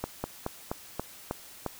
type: slowing click train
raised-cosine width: 1 ms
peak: -16 dBFS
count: 7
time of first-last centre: 0.04-1.663 s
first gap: 200 ms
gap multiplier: 1.12
effects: white hiss -49 dBFS RMS until 1.79 s